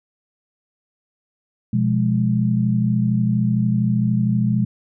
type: chord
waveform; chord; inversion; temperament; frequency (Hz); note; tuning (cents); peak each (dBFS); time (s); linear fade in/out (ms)
sine; F diminished; second; equal; 123.47 / 174.61 / 207.7; Cb3 / F3 / Ab3; 0 / 0 / 0; -19 / -23 / -19; 1.73-4.65; 5
effects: none